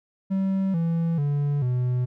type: tone with pitch steps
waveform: triangle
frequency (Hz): 192.4 / 166.53 / 144.14 / 124.76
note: G3 / E3 / D3 / B2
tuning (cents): -32 / +18 / -32 / +18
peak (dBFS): -19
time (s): 0.3-2.06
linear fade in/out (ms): 20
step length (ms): 440
effects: none